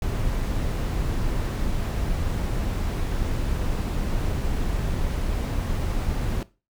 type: noise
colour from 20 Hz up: brown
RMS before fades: -25 dBFS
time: 0.02-6.43 s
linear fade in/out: 2 ms
effects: noise-tail reverb RT60 0.3 s tail -19 dB re dry